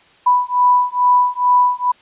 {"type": "beating tone pair", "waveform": "sine", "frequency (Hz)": [987.8, 990.1], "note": ["B5", "B5"], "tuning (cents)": [0, 4], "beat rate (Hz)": 2.3, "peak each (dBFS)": -14, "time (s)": [0.26, 1.92], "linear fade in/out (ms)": 10, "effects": ["white hiss -50 dBFS RMS until 2.01 s", "resampled to 8000 Hz"]}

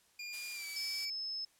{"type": "tone with pitch glide", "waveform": "25% pulse", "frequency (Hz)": [2412, 2294], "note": ["D7", "D7"], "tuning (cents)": [46, -41], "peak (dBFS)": -38, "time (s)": [0.19, 1.1], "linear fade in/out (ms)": 5, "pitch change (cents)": -87, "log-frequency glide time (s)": [0.53, 0.66]}
{"type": "noise", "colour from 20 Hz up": "blue", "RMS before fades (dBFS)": -45, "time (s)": [0.32, 1.06], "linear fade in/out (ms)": 20}
{"type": "tone", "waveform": "sine", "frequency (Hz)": 5210, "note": "E8", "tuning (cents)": -21, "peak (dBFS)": -37, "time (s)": [0.76, 1.45], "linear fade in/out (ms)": 5}
{"effects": ["white hiss -69 dBFS RMS until 1.59 s", "low-pass 11000 Hz 12 dB/octave"]}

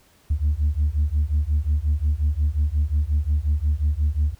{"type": "beating tone pair", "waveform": "sine", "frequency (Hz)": [71.7, 77.3], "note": ["D2", "D#2"], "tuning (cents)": [-41, -11], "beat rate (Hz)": 5.6, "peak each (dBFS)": -20, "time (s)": [0.3, 4.35], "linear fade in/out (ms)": 10, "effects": ["tanh soft clip ceiling -14 dBFS", "pink hiss -57 dBFS RMS until 4.39 s"]}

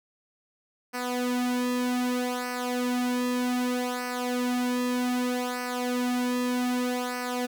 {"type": "tone with flanger", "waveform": "sawtooth", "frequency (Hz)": 247.9, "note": "B3", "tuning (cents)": 7, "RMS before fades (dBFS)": -28, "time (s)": [0.93, 7.47], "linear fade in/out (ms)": 20, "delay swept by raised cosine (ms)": [0.28, 2.68], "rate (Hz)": 0.64, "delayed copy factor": -0.75, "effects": []}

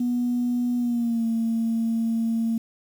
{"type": "tone with pitch glide", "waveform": "sine", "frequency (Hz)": [243.8, 227.5], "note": ["B3", "A#3"], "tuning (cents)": [-22, -42], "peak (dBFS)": -20, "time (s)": [0, 2.58], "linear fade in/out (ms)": 5, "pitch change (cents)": -120, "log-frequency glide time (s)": [0.77, 1.25], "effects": ["tanh soft clip ceiling -17 dBFS", "8-bit"]}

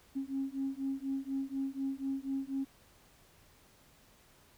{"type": "beating tone pair", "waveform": "sine", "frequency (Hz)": [269, 273.1], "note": ["C4", "C#4"], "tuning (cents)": [48, -26], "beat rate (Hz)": 4.1, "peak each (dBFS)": [-36, -36], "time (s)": [0.15, 2.65], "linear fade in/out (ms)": 20, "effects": ["tanh soft clip ceiling -26 dBFS", "pink hiss -63 dBFS RMS until 4.57 s"]}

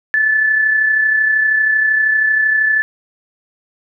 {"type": "tone with amplitude modulation", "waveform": "sine", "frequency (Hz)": 1741, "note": "A6", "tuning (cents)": -19, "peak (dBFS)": -9, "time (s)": [0.14, 2.82], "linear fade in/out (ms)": 0, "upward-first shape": "sine", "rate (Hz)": 32.8, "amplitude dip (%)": 40, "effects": []}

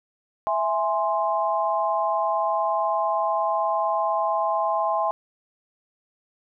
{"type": "chord", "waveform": "sine", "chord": "E augmented", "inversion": "none", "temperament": "equal", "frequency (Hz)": [659.3, 830.6, 1046.5], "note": ["E5", "G#5", "B#5"], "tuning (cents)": [0, 0, 0], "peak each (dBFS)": -25, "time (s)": [0.47, 5.11], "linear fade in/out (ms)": 0, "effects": []}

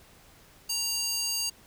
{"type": "tone with high-pass filter", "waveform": "square", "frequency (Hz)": 932.3, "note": "A#5", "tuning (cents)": 0, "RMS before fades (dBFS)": -30, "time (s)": [0.69, 1.5], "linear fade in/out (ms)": 10, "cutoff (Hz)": 5000, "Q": 2, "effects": ["pink hiss -56 dBFS RMS until 1.66 s"]}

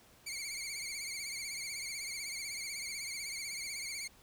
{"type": "tone with vibrato", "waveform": "15% pulse", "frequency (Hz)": 2217, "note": "C#7", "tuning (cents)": 0, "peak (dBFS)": -32, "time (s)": [0.26, 4.08], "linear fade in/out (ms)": 10, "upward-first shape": "triangle", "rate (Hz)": 16, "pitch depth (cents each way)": 110, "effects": ["pink hiss -62 dBFS RMS until 4.22 s"]}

